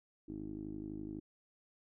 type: tone with low-pass filter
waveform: 10% pulse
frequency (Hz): 51.91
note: G#1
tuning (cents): 0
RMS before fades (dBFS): -44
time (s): 0.28-1.2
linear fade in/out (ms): 10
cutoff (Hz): 320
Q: 6
effects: none